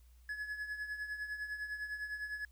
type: tone with tremolo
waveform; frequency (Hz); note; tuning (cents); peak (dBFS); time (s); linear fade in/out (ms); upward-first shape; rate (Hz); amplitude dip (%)
triangle; 1698; G#6; +38; -34; 0.29-2.45; 2; triangle; 9.9; 70
effects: added 60 Hz sine -58 dBFS peak until 2.51 s + white hiss -73 dBFS RMS until 2.51 s